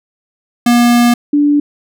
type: tone pair in turn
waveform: square / sine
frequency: 239.5 / 291.4 Hz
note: A#3 / D4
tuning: +47 / -13 cents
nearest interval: minor third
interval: 340 cents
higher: second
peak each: -7 / -7 dBFS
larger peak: neither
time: 0.66-1.14 / 1.33-1.6 s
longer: first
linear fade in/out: 5 ms
effects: none